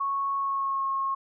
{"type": "tone with pitch glide", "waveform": "sine", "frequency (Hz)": [1104, 1085], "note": ["C#6", "C#6"], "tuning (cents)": [-7, -37], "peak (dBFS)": -25, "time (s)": [0, 1.15], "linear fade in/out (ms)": 10, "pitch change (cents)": -30, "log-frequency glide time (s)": [0.36, 0.85], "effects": []}